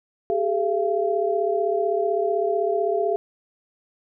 sine tone cluster, 392.8 / 428.6 / 683 Hz, G4 / A4 / F5, +4 / -45 / -39 cents, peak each -24 dBFS, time 0.3-3.16 s, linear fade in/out 0 ms, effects none

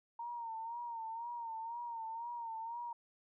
sine tone with vibrato, 924 Hz, A#5, 16 cents flat, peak -40 dBFS, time 0.19-2.93 s, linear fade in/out 5 ms, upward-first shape sine, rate 2 Hz, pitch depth 62 cents each way, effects none

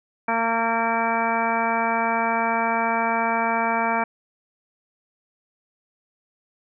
harmonic tone with a mistuned harmonic, 228.6 Hz, A#3, 34 cents flat, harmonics 1 / 2 / 3 / 4 / 5 / 6 / 7 / 8 / 10, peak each -29 / -32 / -26 / -24 / -31 / -30 / -31 / -35 / -29 dBFS, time 0.28-4.04 s, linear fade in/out 5 ms, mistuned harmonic 10, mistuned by +19 cents, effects none

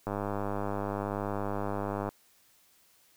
click train, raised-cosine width 1 ms, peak -19 dBFS, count 205, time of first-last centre 0.07-2.09 s, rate 101 Hz, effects white hiss -64 dBFS RMS until 3.16 s

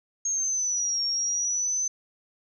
sine linear two-way sweep, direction down then up, 6520 to 5520 to 6160 Hz, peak -24 dBFS, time 0.25-1.88 s, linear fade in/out 5 ms, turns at 1.04 s, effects none

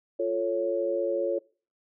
sine chord, F augmented, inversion none, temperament equal, 349.2 / 440 / 554.4 Hz, F4 / A4 / C#5, 0 / 0 / 0 cents, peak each -30 / -31 / -27 dBFS, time 0.19-1.39 s, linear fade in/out 10 ms, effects noise-tail reverb RT60 0.4 s tail -23 dB re dry

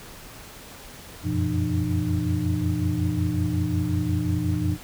sine tone cluster, 88.2 / 93.7 / 118.8 / 169.8 / 303.7 Hz, F2 / F#2 / A#2 / F3 / D#4, +18 / +22 / +33 / -48 / -42 cents, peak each -28 dBFS, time 1.23-4.78 s, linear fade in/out 50 ms, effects pink hiss -43 dBFS RMS until 4.83 s

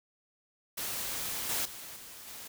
white noise with level steps, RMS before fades -36 / -32 / -45 / -48 / -45 dBFS, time 0.77-2.48 s, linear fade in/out 10 ms, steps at 1.49 / 1.65 / 1.96 / 2.27 s, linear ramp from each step 5 ms, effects none

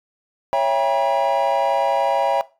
triangle chord, C# diminished seventh, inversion none, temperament just, 554.4 / 665.2 / 798.3 / 957.9 Hz, C#5 / E5 / G5 / Bb5, 0 / +16 / +31 / +47 cents, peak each -19 dBFS, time 0.53-2.41 s, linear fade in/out 0 ms, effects noise-tail reverb RT60 0.3 s tail -19 dB re dry + tanh soft clip ceiling -8 dBFS

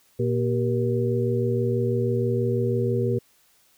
harmonic tone with a mistuned harmonic, 118.3 Hz, A#2, 26 cents sharp, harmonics 1 / 2 / 3 / 4, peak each -24 / -29 / -26 / -27 dBFS, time 0.19-3.19 s, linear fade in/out 10 ms, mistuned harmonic 3, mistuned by +150 cents, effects white hiss -61 dBFS RMS until 3.77 s

